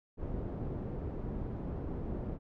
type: low-pass noise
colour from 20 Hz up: pink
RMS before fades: -38 dBFS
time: 0.17-2.39 s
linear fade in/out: 50 ms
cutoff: 470 Hz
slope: 12 dB/octave
effects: none